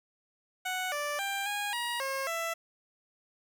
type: tone with pitch steps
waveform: 15% pulse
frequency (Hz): 740 / 586 / 792 / 820 / 953 / 539 / 665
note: F#5 / D5 / G5 / G#5 / A#5 / C#5 / E5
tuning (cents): 0 / -4 / +18 / -22 / +38 / -49 / +15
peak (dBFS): -25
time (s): 0.65-2.54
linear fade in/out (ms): 10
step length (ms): 270
effects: none